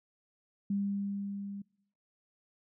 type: tone with level ramp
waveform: sine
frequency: 200 Hz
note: G3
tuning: 35 cents sharp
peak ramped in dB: -28 to -39 dBFS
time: 0.7-1.62 s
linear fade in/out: 5 ms
effects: noise-tail reverb RT60 0.8 s tail -25 dB re dry